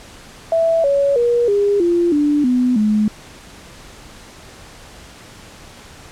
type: tone with pitch steps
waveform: sine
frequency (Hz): 659.3 / 560.8 / 477.1 / 405.8 / 345.2 / 293.7 / 249.8 / 212.5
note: E5 / C#5 / A#4 / G#4 / F4 / D4 / B3 / G#3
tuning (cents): 0 / +20 / +40 / -40 / -20 / 0 / +20 / +40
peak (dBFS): -12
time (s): 0.52-3.08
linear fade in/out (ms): 2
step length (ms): 320
effects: pink hiss -40 dBFS RMS until 6.11 s + low-pass 9000 Hz 12 dB/octave